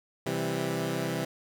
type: chord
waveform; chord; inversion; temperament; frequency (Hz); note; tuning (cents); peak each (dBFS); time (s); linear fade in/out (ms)
15% pulse; C major; none; equal; 130.81 / 164.81 / 196; C3 / E3 / G3; 0 / 0 / 0; -27 / -26 / -29; 0.26-1.25; 5
effects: none

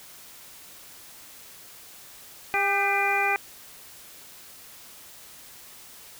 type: harmonic tone with a mistuned harmonic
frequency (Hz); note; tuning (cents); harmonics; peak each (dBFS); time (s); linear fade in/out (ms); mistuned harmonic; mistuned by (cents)
400.2; G4; +36; 1 / 2 / 3 / 4 / 5 / 6; -32 / -26 / -32 / -30 / -29 / -26; 2.54-3.36; 0; 4; -51
effects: white hiss -47 dBFS RMS until 6.19 s

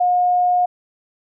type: tone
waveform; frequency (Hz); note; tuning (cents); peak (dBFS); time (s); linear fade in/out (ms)
sine; 718; F5; +48; -13; 0-0.66; 10
effects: none

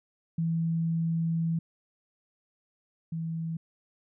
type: tone pair in turn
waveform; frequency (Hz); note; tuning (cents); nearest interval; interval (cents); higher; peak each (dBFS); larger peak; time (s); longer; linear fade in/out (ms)
sine; 164.81 / 163.48; E3 / E3; 0 / -14; unison; 14; first; -25 / -30; first; 0.38-1.59 / 3.12-3.57; first; 5
effects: none

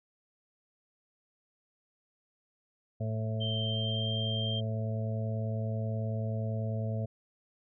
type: harmonic tone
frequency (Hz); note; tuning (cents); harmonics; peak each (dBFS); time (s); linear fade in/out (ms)
110.2; A2; +3; 1 / 2 / 4 / 5 / 6; -31 / -39 / -45 / -43 / -42; 3-7.06; 10
type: tone with pitch glide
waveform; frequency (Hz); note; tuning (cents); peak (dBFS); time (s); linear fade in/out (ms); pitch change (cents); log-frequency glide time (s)
sine; 3136 to 3171; G7 to G7; 0 to +19; -34; 3.4-4.61; 20; +19; 3.59-4.09
effects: none

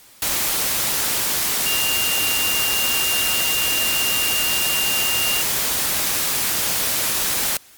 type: tone in noise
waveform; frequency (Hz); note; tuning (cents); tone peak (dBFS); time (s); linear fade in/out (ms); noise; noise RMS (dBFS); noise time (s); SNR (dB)
sine; 2796; F7; +1; -22; 1.66-5.42; 2; white; -21; 0.22-7.57; -4
effects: white hiss -48 dBFS RMS until 7.77 s + Opus 48 kbps

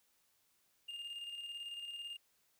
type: tone with tremolo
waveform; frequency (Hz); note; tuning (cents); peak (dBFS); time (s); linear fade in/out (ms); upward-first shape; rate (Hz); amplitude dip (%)
triangle; 2818; F7; +15; -40; 0.88-2.17; 10; square; 18; 40
effects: white hiss -75 dBFS RMS until 2.59 s

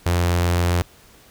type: tone with notch filter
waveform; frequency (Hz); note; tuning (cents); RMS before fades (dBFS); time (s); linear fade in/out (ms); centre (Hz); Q
sawtooth; 87.31; F2; 0; -19; 0.06-0.82; 0; 220; 1.7
effects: pink hiss -50 dBFS RMS until 1.3 s

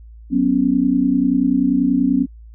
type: chord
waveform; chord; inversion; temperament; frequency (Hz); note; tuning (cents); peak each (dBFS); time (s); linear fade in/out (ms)
sine; F# suspended fourth; none; equal; 185 / 246.9 / 277.2; F#3 / B3 / C#4; 0 / 0 / 0; -22 / -17 / -16; 0.3-2.27; 50
effects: added 56 Hz sine -37 dBFS peak until 2.54 s

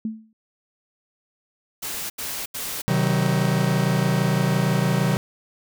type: tone with exponential decay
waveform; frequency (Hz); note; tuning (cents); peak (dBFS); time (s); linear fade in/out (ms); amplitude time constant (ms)
sine; 220; A3; 0; -21; 0.05-0.33; 2; 59
type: noise bursts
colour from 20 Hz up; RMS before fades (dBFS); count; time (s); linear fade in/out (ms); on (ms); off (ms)
white; -30; 3; 1.82-2.82; 10; 280; 80
type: chord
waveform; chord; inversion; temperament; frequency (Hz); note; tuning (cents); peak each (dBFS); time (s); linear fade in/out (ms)
45% pulse; C diminished; none; just; 130.81 / 156.98 / 188.37; C3 / Eb3 / Gb3; 0 / +16 / +31; -23; 2.88-5.17; 0
effects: none

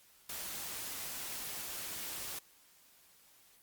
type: noise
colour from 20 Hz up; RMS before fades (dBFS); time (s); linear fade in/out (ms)
white; -42; 0.29-2.39; 5
effects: white hiss -64 dBFS RMS until 3.62 s + Opus 48 kbps

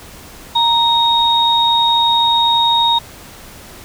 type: tone pair together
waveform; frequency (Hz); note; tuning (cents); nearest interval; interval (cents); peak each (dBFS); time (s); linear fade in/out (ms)
sine; 932.3 / 3736; A#5 / A#7; 0 / +3; 2 octaves; 2403; -13; 0.55-2.99; 10
effects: pink hiss -37 dBFS RMS until 3.84 s

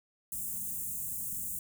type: band-stop noise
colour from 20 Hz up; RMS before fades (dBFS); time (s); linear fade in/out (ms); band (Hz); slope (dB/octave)
white; -37; 0.32-1.59; 2; 240 to 7200; 48
effects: none

